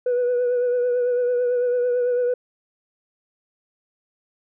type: tone with vibrato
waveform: sine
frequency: 491.2 Hz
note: B4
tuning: 9 cents flat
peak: -16 dBFS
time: 0.06-2.34 s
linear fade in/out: 5 ms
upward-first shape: triangle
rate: 9 Hz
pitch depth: 35 cents each way
effects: tanh soft clip ceiling -16 dBFS